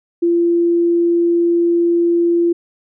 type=tone; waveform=sine; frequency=342.2 Hz; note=F4; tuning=35 cents flat; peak=-11 dBFS; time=0.22-2.53 s; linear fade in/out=10 ms; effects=none